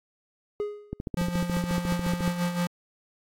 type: tone with exponential decay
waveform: triangle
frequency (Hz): 415.3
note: G#4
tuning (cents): 0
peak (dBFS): -22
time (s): 0.6-1.01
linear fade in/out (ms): 0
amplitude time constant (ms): 89
type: click train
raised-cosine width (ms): 3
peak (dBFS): -18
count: 20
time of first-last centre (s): 0.93-2.278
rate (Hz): 14.1
type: tone with tremolo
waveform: square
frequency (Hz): 175.3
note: F3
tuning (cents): +7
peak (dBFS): -24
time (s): 1.17-2.67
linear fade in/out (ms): 2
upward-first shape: sine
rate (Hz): 5.7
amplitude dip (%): 60
effects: AAC 48 kbps